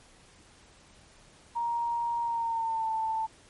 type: tone with pitch glide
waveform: sine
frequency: 939 to 886.8 Hz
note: A#5 to A5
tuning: +12 to +13 cents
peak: -27 dBFS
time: 1.55-3.27 s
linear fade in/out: 20 ms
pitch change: -99 cents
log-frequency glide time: 2.22-2.9 s
effects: pink hiss -57 dBFS RMS until 3.49 s + MP3 48 kbps